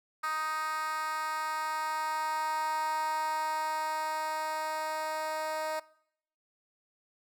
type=tone with high-pass filter sweep; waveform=10% pulse; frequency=312 Hz; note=D#4; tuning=5 cents sharp; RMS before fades=-33 dBFS; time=0.23-5.8 s; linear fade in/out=10 ms; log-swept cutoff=1200 to 700 Hz; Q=4.5; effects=noise-tail reverb RT60 0.7 s tail -22 dB re dry

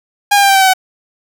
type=tone with pitch steps; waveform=sawtooth; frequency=814 / 803.3 / 792.7 / 782.2 / 771.9 / 761.7 / 751.6 Hz; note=G#5 / G5 / G5 / G5 / G5 / G5 / F#5; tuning=-35 / +42 / +19 / -4 / -27 / -50 / +27 cents; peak=-3 dBFS; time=0.31-0.737 s; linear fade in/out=10 ms; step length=61 ms; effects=7-bit

